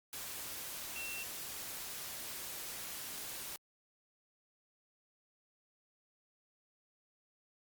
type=tone in noise; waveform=sine; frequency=2711 Hz; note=E7; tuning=48 cents sharp; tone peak=-42 dBFS; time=0.96-1.23 s; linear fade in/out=0 ms; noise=white; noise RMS=-44 dBFS; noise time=0.13-3.56 s; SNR=-1 dB; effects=Opus 48 kbps